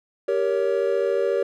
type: chord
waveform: triangle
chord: G diminished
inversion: none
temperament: equal with one note detuned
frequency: 392 / 466.2 / 562.4 Hz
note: G4 / Bb4 / Db5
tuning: 0 / 0 / +25 cents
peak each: -22 dBFS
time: 0.28-1.43 s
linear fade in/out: 5 ms
effects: none